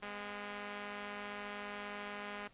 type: tone pair together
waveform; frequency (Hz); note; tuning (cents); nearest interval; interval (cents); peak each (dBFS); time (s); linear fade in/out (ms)
5% pulse; 205.4 / 253.1; G#3 / B3; -19 / +43; major third; 362; -31 / -40; 0.02-2.48; 10
effects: pink hiss -65 dBFS RMS until 2.53 s + resampled to 8000 Hz